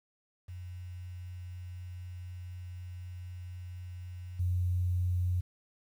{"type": "tone with level steps", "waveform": "sine", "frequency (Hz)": 89.6, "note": "F2", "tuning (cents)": 45, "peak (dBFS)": [-40, -27], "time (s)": [0.48, 5.41], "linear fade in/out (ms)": 10, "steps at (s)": 4.39, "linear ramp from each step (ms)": 10, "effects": ["10-bit"]}